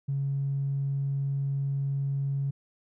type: tone with tanh clipping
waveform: triangle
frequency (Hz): 138.59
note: C#3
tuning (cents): 0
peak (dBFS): -26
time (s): 0.08-2.51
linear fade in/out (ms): 10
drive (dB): 4
effects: none